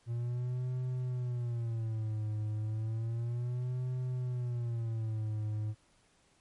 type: tone with vibrato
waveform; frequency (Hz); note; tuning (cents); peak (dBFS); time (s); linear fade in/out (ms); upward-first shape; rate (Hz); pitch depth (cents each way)
triangle; 116.54; A#2; 0; -30; 0.06-5.75; 50; sine; 0.32; 150
effects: pink hiss -68 dBFS RMS until 6.4 s + MP3 48 kbps